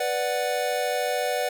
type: chord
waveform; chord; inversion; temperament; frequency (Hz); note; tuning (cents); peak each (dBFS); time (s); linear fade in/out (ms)
square; B minor; none; equal; 493.9 / 587.3 / 740; B4 / D5 / F#5; 0 / 0 / 0; -29; 0-1.49; 5
effects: none